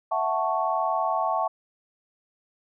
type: chord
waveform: sine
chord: F# minor seventh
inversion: third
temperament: equal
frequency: 659.3 / 740 / 880 / 1108.7 Hz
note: E5 / F#5 / A5 / C#6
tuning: 0 / 0 / 0 / 0 cents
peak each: -28 dBFS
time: 0.11-1.48 s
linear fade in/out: 10 ms
effects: none